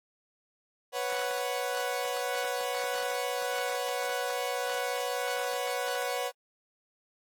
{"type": "chord", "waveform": "sawtooth", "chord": "B suspended second", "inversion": "none", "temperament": "equal", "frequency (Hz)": [493.9, 554.4, 740], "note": ["B4", "C#5", "F#5"], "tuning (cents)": [0, 0, 0], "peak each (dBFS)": [-30, -31, -31], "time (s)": [0.92, 6.32], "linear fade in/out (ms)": 50, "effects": ["AAC 64 kbps"]}